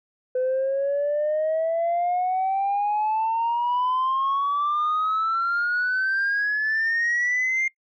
sine exponential sweep, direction up, 505 to 2120 Hz, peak -19 dBFS, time 0.35-7.68 s, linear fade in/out 5 ms, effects noise-tail reverb RT60 0.1 s tail -21 dB re dry + tanh soft clip ceiling -18 dBFS

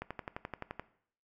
click train, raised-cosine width 0.5 ms, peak -23 dBFS, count 10, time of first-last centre 0.02-0.796 s, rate 11.6 Hz, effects noise-tail reverb RT60 0.6 s tail -17 dB re dry

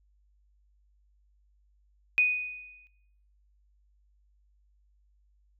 sine tone with exponential decay, 2485 Hz, D#7, 3 cents flat, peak -18 dBFS, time 2.18-2.87 s, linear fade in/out 0 ms, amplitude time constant 150 ms, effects noise-tail reverb RT60 1.0 s tail -23 dB re dry + added 50 Hz sine -63 dBFS peak until 5.59 s

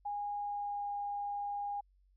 sine tone with pitch glide, 820 to 813.9 Hz, G#5 to G#5, -22 to -35 cents, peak -35 dBFS, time 0.05-1.81 s, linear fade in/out 10 ms, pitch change -13 cents, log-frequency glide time 0.37-0.91 s, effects added 47 Hz sine -65 dBFS peak until 2.16 s

